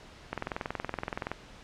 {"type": "click train", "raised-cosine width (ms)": 0.5, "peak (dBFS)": -17, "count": 22, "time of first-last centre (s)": [0.33, 1.316], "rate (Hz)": 21.3, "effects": ["pink hiss -51 dBFS RMS until 1.63 s", "low-pass 5000 Hz 12 dB/octave"]}